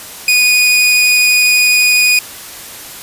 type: tone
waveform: sawtooth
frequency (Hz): 2472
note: D#7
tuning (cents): -12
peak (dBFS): -4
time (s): 0.28-2.19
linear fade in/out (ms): 2
effects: white hiss -30 dBFS RMS until 3.02 s + resampled to 32000 Hz